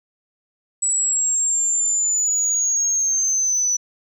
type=linear sweep; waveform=sine; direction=down; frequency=7860 to 5930 Hz; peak=-16 dBFS; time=0.82-3.77 s; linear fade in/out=10 ms; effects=tanh soft clip ceiling -12 dBFS